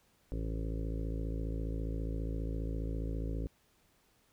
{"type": "harmonic tone", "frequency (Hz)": 54.8, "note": "A1", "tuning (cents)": -6, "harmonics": [1, 2, 3, 5, 6, 7, 8, 9, 10], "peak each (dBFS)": [-35, -42, -44, -44, -50, -50, -50, -51, -55], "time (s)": [0.32, 3.47], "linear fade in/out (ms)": 0, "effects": ["pink hiss -70 dBFS RMS until 4.32 s"]}